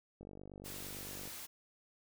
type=click train; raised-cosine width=2 ms; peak=-37 dBFS; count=53; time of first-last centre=0.21-1.276 s; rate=48.8 Hz
type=noise; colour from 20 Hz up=white; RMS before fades=-47 dBFS; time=0.64-1.47 s; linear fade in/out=20 ms
effects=none